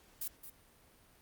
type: noise with echo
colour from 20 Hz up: violet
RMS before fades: -39 dBFS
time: 0.21-0.28 s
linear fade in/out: 5 ms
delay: 220 ms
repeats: 1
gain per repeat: -10 dB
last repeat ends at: 0.5 s
effects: pink hiss -64 dBFS RMS until 1.21 s + Opus 48 kbps